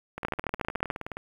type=two click trains; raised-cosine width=0.5 ms; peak=-20 / -12 dBFS; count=20 / 10; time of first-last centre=0.18-1.17 / 0.25-0.902 s; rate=19.2 / 13.8 Hz; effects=8-bit